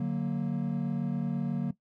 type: chord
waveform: triangle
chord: D augmented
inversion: none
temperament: equal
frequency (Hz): 146.83 / 185 / 233.1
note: D3 / F#3 / A#3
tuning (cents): 0 / 0 / 0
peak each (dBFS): -30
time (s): 0-1.71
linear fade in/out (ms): 5
effects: noise-tail reverb RT60 0.1 s tail -17 dB re dry + tanh soft clip ceiling -18 dBFS